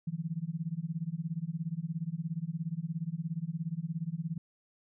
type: tone with tremolo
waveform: sine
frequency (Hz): 164.1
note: E3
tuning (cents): -8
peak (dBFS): -29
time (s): 0.07-4.38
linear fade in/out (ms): 5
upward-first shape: sine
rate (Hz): 17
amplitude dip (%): 95
effects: none

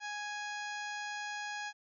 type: harmonic tone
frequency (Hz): 830.6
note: G#5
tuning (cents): 0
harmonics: 1 / 2 / 3 / 4 / 5 / 6 / 7 / 8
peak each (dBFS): -42 / -41 / -47 / -51 / -53 / -52 / -58 / -52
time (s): 0-1.73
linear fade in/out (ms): 50
effects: none

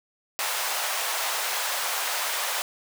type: high-pass noise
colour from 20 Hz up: pink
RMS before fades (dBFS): -28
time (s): 0.39-2.62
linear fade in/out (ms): 0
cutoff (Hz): 660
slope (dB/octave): 24
effects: none

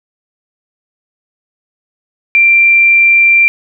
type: tone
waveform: sine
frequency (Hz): 2363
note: D7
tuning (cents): +10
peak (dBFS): -4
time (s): 2.35-3.48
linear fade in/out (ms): 0
effects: none

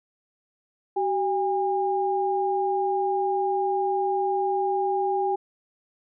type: tone pair together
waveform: sine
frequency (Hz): 382 / 809.4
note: G4 / G#5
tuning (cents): -45 / -45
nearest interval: octave + minor second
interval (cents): 1300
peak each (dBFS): -25 / -24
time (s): 0.96-5.36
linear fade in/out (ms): 10
effects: none

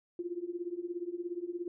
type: tone with tremolo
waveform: sine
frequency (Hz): 349.2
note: F4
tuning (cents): 0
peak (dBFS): -31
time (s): 0.19-1.68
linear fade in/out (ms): 2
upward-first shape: triangle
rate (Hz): 17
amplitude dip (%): 95
effects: none

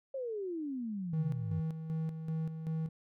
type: exponential sweep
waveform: sine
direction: down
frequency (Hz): 553 to 92.5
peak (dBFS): -35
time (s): 0.14-1.6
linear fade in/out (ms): 5
type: tone with tremolo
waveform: triangle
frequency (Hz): 160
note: D#3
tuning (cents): +49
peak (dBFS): -30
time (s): 1.13-2.89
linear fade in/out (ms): 5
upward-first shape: square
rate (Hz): 2.6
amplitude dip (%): 55
effects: none

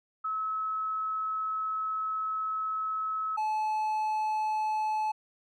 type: tone pair in turn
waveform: sine / triangle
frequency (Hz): 1292 / 862.3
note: E6 / A5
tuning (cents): -35 / -35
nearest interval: perfect fifth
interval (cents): 700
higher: first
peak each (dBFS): -29 / -25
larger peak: second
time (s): 0.24-3.37 / 3.37-5.12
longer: first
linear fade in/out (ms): 10
effects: none

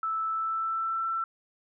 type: tone with pitch glide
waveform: sine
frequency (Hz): 1315 to 1338.8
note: E6 to E6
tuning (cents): -5 to +26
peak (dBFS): -27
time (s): 0.03-1.24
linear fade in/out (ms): 2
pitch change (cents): +31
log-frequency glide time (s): 0.28-1.05
effects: none

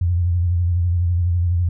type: tone with vibrato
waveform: sine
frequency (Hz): 87.31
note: F2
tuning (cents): 0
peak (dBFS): -15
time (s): 0.01-1.69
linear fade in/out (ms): 5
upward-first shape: triangle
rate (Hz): 12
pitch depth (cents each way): 73
effects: none

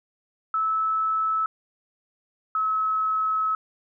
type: tone pair in turn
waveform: sine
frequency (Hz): 1305 / 1290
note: E6 / E6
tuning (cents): -18 / -38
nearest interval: unison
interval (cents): 20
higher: first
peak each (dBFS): -21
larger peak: neither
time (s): 0.54-1.46 / 2.55-3.55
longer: second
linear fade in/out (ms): 2
effects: none

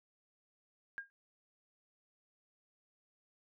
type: tone with exponential decay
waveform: sine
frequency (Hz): 1616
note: G#6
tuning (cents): -48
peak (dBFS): -35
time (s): 0.98-1.1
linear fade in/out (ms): 0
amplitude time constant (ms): 25
effects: none

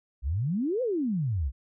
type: exponential two-way sweep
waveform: sine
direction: up then down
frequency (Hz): 58.27 to 529 to 58.27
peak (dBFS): -25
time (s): 0.22-1.52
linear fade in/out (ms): 50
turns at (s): 0.82
effects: none

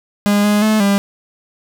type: tone with pitch steps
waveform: 45% pulse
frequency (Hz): 204.6 / 207.7 / 216.4 / 199.8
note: G#3 / G#3 / A3 / G3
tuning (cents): -26 / 0 / -29 / +33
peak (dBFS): -11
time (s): 0.26-0.98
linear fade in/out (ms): 0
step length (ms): 180
effects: none

